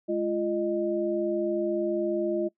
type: tone cluster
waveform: sine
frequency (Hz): 210.9 / 345.2 / 616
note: G#3 / F4 / D#5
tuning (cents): +27 / -20 / -17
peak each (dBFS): -34 / -26 / -30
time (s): 0.08-2.49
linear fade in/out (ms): 20
effects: noise-tail reverb RT60 0.1 s tail -21 dB re dry